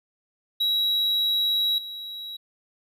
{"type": "tone with level steps", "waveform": "triangle", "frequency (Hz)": 3874, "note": "B7", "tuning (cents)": -34, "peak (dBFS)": [-19, -32], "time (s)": [0.6, 2.37], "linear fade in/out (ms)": 10, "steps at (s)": 1.78, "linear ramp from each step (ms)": 2, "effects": []}